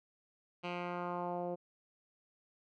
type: tone with low-pass filter sweep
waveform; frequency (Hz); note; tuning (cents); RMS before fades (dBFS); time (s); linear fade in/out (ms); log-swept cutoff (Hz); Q
10% pulse; 176.3; F3; +17; -39; 0.63-1.56; 20; 3000 to 520; 2
effects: none